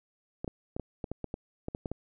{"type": "clicks", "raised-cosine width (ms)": 2, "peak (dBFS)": -21, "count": 12, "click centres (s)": [0.445, 0.478, 0.765, 0.797, 1.042, 1.116, 1.243, 1.341, 1.684, 1.749, 1.858, 1.916], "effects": []}